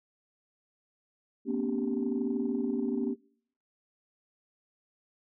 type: tone cluster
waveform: sine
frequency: 231.3 / 252.2 / 284.9 / 390.4 Hz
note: A#3 / B3 / C#4 / G4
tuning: -13 / +36 / +48 / -7 cents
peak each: -32 / -32 / -33 / -34 dBFS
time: 1.45-3.16 s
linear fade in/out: 50 ms
effects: noise-tail reverb RT60 0.6 s tail -23 dB re dry + tanh soft clip ceiling -20 dBFS